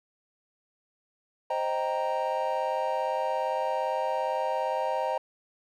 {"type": "chord", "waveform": "triangle", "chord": "C minor seventh", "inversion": "none", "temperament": "equal with one note detuned", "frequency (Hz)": [524.8, 622.3, 784, 932.3], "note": ["C5", "Eb5", "G5", "Bb5"], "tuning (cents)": [5, 0, 0, 0], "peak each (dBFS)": [-30, -30, -31, -29], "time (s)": [1.5, 5.18], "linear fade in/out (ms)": 5, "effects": []}